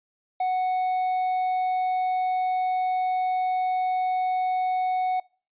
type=tone; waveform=triangle; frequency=740 Hz; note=F#5; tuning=in tune; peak=-20 dBFS; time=0.4-5.2 s; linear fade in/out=5 ms; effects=noise-tail reverb RT60 0.4 s tail -25 dB re dry + resampled to 8000 Hz